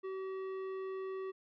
sine tone with tanh clipping, 381.1 Hz, G4, 49 cents flat, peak -40 dBFS, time 0.03-1.32 s, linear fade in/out 20 ms, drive 12 dB, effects none

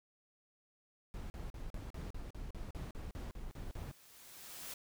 brown noise bursts, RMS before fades -44 dBFS, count 14, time 1.14-3.913 s, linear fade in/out 0 ms, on 160 ms, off 41 ms
white noise with exponential growth, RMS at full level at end -45 dBFS, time 3.03-4.74 s, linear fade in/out 5 ms, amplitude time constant 370 ms
effects none

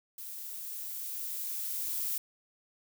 violet noise with level ramp, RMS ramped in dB -43 to -33 dBFS, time 0.18-2.18 s, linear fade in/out 2 ms, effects none

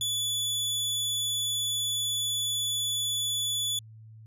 sawtooth tone, 3446 Hz, A7, 37 cents flat, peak -24 dBFS, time 0.01-3.79 s, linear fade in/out 2 ms, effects added 110 Hz sine -46 dBFS peak until 4.26 s + resampled to 32000 Hz

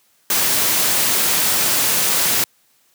white noise, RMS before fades -17 dBFS, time 0.3-2.44 s, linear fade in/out 2 ms, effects white hiss -59 dBFS RMS until 2.94 s + high-pass 100 Hz 12 dB/octave

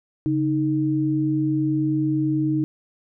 sine tone pair together, 140 / 310.8 Hz, C#3 / D#4, +18 / -2 cents, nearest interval octave + major second, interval 1380 cents, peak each -24 / -20 dBFS, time 0.26-2.64 s, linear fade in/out 0 ms, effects none

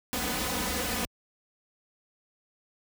pink noise with comb filter, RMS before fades -30 dBFS, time 0.13-1.05 s, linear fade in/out 0 ms, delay 4 ms, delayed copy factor +1, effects high-pass 60 Hz 12 dB/octave

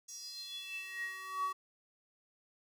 square tone with high-pass filter sweep, 378.5 Hz, F#4, 39 cents sharp, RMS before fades -42 dBFS, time 0.08-1.53 s, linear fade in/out 10 ms, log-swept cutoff 6200 to 1000 Hz, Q 9.2, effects none

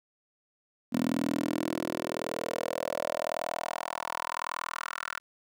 10% pulse tone with high-pass filter sweep, 40.89 Hz, E1, 13 cents flat, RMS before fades -33 dBFS, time 0.92-5.2 s, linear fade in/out 20 ms, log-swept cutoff 240 to 1400 Hz, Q 3.8, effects none

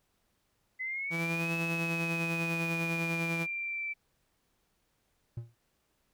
sine exponential two-way sweep, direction up then down, 2022 to 2589 to 2326 Hz, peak -33 dBFS, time 0.79-3.94 s, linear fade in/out 20 ms, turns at 1.54 s
sawtooth tone with tremolo, 166.7 Hz, E3, 20 cents sharp, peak -27 dBFS, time 1.1-3.47 s, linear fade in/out 50 ms, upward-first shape sine, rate 10 Hz, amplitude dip 35%
triangle tone with exponential decay, 116.54 Hz, A#2, in tune, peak -30 dBFS, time 5.37-5.55 s, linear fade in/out 5 ms, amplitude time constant 39 ms
effects pink hiss -75 dBFS RMS until 6.13 s

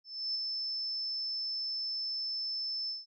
sine tone with ADSR envelope, 5274 Hz, E8, in tune, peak -30 dBFS, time 0.04-3.06 s, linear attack 310 ms, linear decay 11 ms, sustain -3 dB, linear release 170 ms, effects none

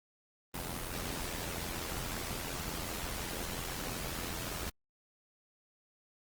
pink noise with amplitude modulation, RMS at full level -36 dBFS, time 0.54-4.7 s, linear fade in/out 5 ms, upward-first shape sine, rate 85.6 Hz, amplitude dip 65%, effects Opus 24 kbps

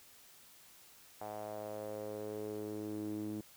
sawtooth tone with band-pass filter sweep, 105.9 Hz, G#2, 34 cents sharp, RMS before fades -42 dBFS, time 1.21-3.41 s, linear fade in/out 5 ms, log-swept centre 730 to 280 Hz, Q 4, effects white hiss -60 dBFS RMS until 3.56 s

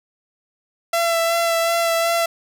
sawtooth tone with vibrato, 671 Hz, E5, 31 cents sharp, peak -13 dBFS, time 0.93-2.26 s, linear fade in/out 5 ms, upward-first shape sine, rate 2.7 Hz, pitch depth 18 cents each way, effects none

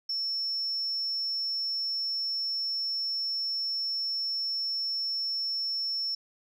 sine tone, 5400 Hz, E8, 41 cents sharp, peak -27 dBFS, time 0.09-6.15 s, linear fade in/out 5 ms, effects tanh soft clip ceiling -25 dBFS

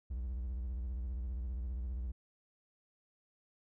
triangle tone with vibrato, 61.74 Hz, B1, in tune, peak -34 dBFS, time 0.1-2.12 s, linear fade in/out 10 ms, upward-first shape sine, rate 15 Hz, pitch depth 180 cents each way, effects none

